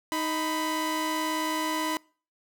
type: tone pair together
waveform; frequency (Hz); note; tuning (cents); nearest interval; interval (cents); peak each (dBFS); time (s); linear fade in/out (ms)
sawtooth; 312.6 / 996.2; D#4 / B5; +8 / +15; octave + minor sixth; 2007; -26; 0.12-1.97; 0
effects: noise-tail reverb RT60 0.4 s tail -25 dB re dry